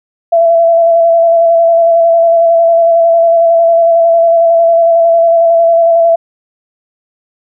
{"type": "tone with vibrato", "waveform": "sine", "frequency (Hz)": 670, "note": "E5", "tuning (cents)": 28, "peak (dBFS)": -4, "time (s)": [0.32, 6.16], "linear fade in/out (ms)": 10, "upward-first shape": "square", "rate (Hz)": 11, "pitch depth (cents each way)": 17, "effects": []}